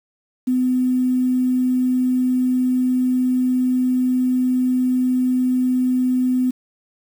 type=tone with quantisation; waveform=sine; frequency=253.4 Hz; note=B3; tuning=45 cents sharp; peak=-15 dBFS; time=0.47-6.51 s; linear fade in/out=10 ms; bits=7; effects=none